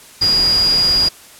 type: tone in noise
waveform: sine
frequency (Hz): 4861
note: D#8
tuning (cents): -41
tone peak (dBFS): -11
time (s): 0.21-1.09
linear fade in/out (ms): 10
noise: pink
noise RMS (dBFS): -25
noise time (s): 0.21-1.09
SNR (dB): +11
effects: white hiss -41 dBFS RMS until 1.39 s + low-pass 12000 Hz 12 dB/octave